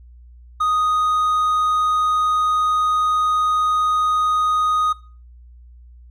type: tone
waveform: triangle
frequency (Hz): 1244.5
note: D#6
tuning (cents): 0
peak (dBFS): -14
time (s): 0.6-4.93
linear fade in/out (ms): 10
effects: noise-tail reverb RT60 0.4 s tail -20 dB re dry + added 60 Hz sine -41 dBFS peak until 6.1 s